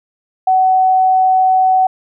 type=tone; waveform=sine; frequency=751 Hz; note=F#5; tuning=26 cents sharp; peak=-8 dBFS; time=0.47-1.87 s; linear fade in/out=5 ms; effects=none